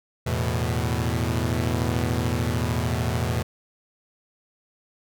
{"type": "chord", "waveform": "sawtooth", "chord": "E suspended fourth", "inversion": "none", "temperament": "equal", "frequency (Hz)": [82.41, 110, 123.47], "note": ["E2", "A2", "B2"], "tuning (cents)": [0, 0, 0], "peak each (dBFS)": -23, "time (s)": [0.26, 3.43], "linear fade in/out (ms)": 10, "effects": []}